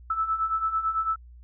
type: beating tone pair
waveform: sine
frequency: 1307 / 1316 Hz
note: E6 / E6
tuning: -15 / -3 cents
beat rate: 9 Hz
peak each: -30 / -25 dBFS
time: 0.1-1.16 s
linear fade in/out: 5 ms
effects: added 60 Hz sine -45 dBFS peak until 1.43 s